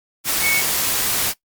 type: tone in noise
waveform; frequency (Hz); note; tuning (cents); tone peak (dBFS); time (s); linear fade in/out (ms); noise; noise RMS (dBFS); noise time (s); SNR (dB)
sine; 2217; C#7; 0; -17; 0.41-0.63; 50; white; -20; 0.24-1.34; 0
effects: noise-tail reverb RT60 0.1 s tail -18 dB re dry + Opus 48 kbps